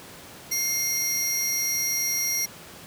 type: tone pair together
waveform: sawtooth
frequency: 2125 / 5673 Hz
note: C7 / F8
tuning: +26 / +26 cents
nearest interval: octave + perfect fourth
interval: 1700 cents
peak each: -27 / -22 dBFS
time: 0.51-2.46 s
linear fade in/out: 10 ms
effects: pink hiss -44 dBFS RMS until 2.86 s + high-pass 100 Hz 12 dB/octave